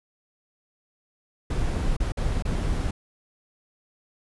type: noise with dropouts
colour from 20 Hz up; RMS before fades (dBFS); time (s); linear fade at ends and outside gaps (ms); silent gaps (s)
brown; -25; 1.5-2.91; 5; 1.967-2.001 / 2.121-2.171 / 2.424-2.451
effects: resampled to 24000 Hz